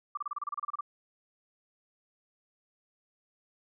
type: tone bursts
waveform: sine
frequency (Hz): 1174.7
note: D6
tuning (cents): 0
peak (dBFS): -31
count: 13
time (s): 0.15-0.809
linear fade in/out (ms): 5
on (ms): 23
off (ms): 30
effects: none